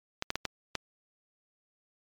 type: clicks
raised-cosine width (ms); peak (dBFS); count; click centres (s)
0.2; -13; 5; 0.224 / 0.304 / 0.356 / 0.453 / 0.753
effects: MP3 96 kbps